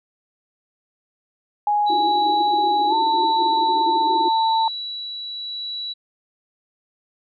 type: tone with pitch glide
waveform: sine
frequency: 831 to 895.8 Hz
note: G#5 to A5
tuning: +1 to +31 cents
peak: -16 dBFS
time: 1.67-4.68 s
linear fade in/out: 2 ms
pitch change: +130 cents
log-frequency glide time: 2.89-2.94 s
type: tone with tremolo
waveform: sine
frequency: 3924 Hz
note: B7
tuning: 12 cents flat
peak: -26 dBFS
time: 1.86-5.94 s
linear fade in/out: 20 ms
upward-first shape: sine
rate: 0.82 Hz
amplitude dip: 25%
type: band-pass noise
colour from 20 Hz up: white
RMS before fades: -29 dBFS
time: 1.89-4.29 s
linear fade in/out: 10 ms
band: 310 to 380 Hz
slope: 96 dB/octave
effects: none